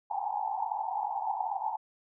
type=band-pass noise; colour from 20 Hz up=white; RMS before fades=-33 dBFS; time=0.1-1.77 s; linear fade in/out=10 ms; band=770 to 900 Hz; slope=96 dB/octave; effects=none